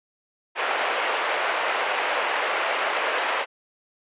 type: band-pass noise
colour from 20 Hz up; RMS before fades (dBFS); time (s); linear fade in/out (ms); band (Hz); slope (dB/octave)
pink; -25; 0.55-3.46; 50; 520 to 2900; 24
effects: resampled to 8000 Hz